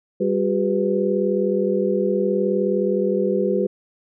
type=tone cluster; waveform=sine; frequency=197.1 / 364.4 / 403.7 / 497.6 Hz; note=G3 / F#4 / G#4 / B4; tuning=+10 / -26 / -49 / +13 cents; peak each=-23 dBFS; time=0.2-3.67 s; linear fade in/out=10 ms; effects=none